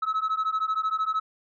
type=beating tone pair; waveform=sine; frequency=1286 / 1299 Hz; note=E6 / E6; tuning=-43 / -26 cents; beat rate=13 Hz; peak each=-25 dBFS; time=0.02-1.2 s; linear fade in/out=10 ms; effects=tanh soft clip ceiling -21 dBFS